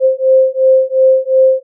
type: beating tone pair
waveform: sine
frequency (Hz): 523.3 / 526.1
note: C5 / C5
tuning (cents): 0 / +9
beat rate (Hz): 2.8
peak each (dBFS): -10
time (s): 0-1.63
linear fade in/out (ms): 50
effects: none